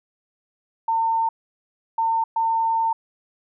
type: tone bursts at uneven times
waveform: sine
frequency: 905 Hz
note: A5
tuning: 48 cents sharp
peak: -18 dBFS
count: 3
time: 0.88-1.29 / 1.98-2.24 / 2.36-2.93 s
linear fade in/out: 5 ms
effects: none